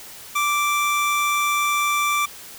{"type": "tone", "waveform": "25% pulse", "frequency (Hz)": 1172, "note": "D6", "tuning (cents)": -4, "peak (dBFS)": -15, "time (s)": [0.35, 2.26], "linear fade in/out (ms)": 10, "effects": ["white hiss -40 dBFS RMS until 2.58 s"]}